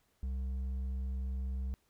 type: tone with hard clipping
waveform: sine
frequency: 65.3 Hz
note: C2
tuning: 3 cents flat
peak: -35 dBFS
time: 0.23-1.74 s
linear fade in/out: 0 ms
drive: 4 dB
effects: pink hiss -74 dBFS RMS until 1.89 s